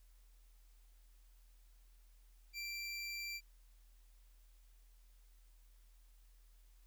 25% pulse tone, 2353 Hz, D7, 3 cents sharp, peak -38 dBFS, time 2.53-3.41 s, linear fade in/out 50 ms, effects added 41 Hz sine -61 dBFS peak until 6.86 s + white hiss -75 dBFS RMS until 6.86 s

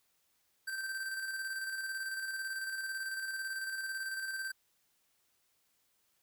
square tone with tremolo, 1560 Hz, G6, 9 cents flat, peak -36 dBFS, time 0.67-4.52 s, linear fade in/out 10 ms, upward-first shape square, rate 18 Hz, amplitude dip 35%, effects white hiss -75 dBFS RMS until 6.22 s

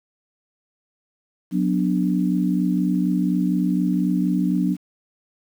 sine chord, B minor, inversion second, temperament equal with one note detuned, 182.77 / 246.9 / 293.7 Hz, F#3 / B3 / D4, -21 / 0 / 0 cents, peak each -20 / -24 / -23 dBFS, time 1.51-4.77 s, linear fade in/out 50 ms, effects 8-bit

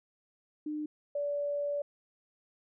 sine tone pair in turn, 302.2 / 577.1 Hz, D4 / D5, +50 / -30 cents, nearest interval major seventh, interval 1120 cents, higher second, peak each -33 / -30 dBFS, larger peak second, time 0.66-0.86 / 1.15-1.82 s, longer second, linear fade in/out 5 ms, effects none

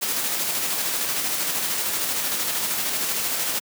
white noise with tremolo, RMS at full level -24 dBFS, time 0.01-3.6 s, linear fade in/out 20 ms, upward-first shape square, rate 13 Hz, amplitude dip 25%, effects high-pass 150 Hz 12 dB/octave

